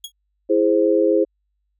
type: tone with exponential decay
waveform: sawtooth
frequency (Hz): 3317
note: G#7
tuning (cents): -3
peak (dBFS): -23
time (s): 0.04-0.12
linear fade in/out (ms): 5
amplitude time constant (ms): 17
type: chord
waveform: sine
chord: E augmented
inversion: none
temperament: equal with one note detuned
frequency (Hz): 331 / 415.3 / 523.3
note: E4 / G#4 / B#4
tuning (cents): +7 / 0 / 0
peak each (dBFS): -18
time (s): 0.49-1.25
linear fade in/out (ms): 20
effects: added 50 Hz sine -68 dBFS peak until 1.79 s